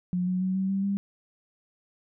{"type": "tone with pitch steps", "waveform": "sine", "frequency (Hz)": [179.6, 183.27, 187.01, 190.83, 194.73, 198.7], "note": ["F3", "F#3", "F#3", "G3", "G3", "G3"], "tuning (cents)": [49, -16, 19, -46, -11, 24], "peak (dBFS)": -24, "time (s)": [0.13, 0.97], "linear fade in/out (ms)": 0, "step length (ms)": 140, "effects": []}